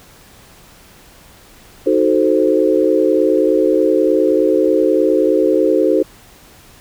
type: chord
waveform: sine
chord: D# diminished seventh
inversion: none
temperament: equal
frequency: 311.1 / 370 / 440 / 523.3 Hz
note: D#4 / F#4 / A4 / C5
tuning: 0 / 0 / 0 / 0 cents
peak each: -16 dBFS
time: 1.86-6.03 s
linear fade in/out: 10 ms
effects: pink hiss -44 dBFS RMS until 6.8 s